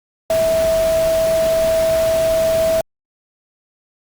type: tone in noise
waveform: sine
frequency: 650 Hz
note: E5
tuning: 24 cents flat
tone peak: -13 dBFS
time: 0.3-2.81 s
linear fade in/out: 2 ms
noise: pink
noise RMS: -27 dBFS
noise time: 0.3-2.81 s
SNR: +11 dB
effects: Opus 48 kbps